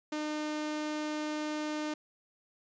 sawtooth tone, 303.6 Hz, D#4, 42 cents flat, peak -29 dBFS, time 0.12-1.94 s, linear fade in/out 5 ms, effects resampled to 16000 Hz

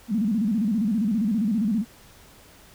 sine tone with vibrato, 214.9 Hz, A3, 41 cents flat, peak -20 dBFS, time 0.08-1.85 s, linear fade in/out 50 ms, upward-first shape square, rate 15 Hz, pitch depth 140 cents each way, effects pink hiss -51 dBFS RMS until 2.74 s

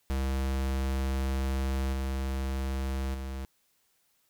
square tone with level steps, 66.6 Hz, C2, 31 cents sharp, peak -28 / -30 / -35 dBFS, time 0.1-3.45 s, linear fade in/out 0 ms, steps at 1.93 / 3.14 s, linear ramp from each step 2 ms, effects white hiss -71 dBFS RMS until 4.29 s

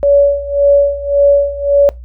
sine tone with tremolo, 567 Hz, C#5, 39 cents sharp, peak -4 dBFS, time 0.03-1.89 s, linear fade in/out 0 ms, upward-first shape sine, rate 1.8 Hz, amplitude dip 85%, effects noise-tail reverb RT60 0.2 s tail -22 dB re dry + added 60 Hz sine -28 dBFS peak until 2.04 s

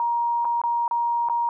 sine tone with dropouts, 943 Hz, A#5, 20 cents sharp, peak -20 dBFS, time 0-1.49 s, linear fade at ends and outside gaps 1 ms, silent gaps 0.447-0.452 / 0.616-0.637 / 0.879-0.911 / 1.287-1.297 s, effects none

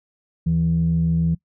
sine tone pair together, 77.83 / 164.81 Hz, D#2 / E3, +1 / 0 cents, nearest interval octave + minor second, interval 1299 cents, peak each -24 / -16 dBFS, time 0.46-1.35 s, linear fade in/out 10 ms, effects noise-tail reverb RT60 0.1 s tail -22 dB re dry + tanh soft clip ceiling -11 dBFS

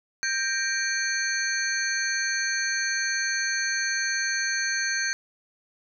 sine tone cluster, 1579 / 1858 / 2343 / 4358 / 6260 Hz, G6 / A#6 / D7 / C#8 / G8, +12 / -6 / -5 / -30 / -3 cents, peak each -27 / -34 / -35 / -31 / -31 dBFS, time 0.23-5.13 s, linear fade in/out 0 ms, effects none

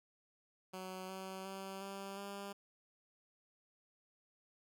10% pulse tone with pitch steps, 186.6 / 189.75 / 192.96 / 196.22 / 199.53 Hz, F#3 / F#3 / G3 / G3 / G3, +15 / +44 / -27 / +2 / +31 cents, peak -36 dBFS, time 0.73-2.53 s, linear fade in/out 10 ms, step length 360 ms, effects none

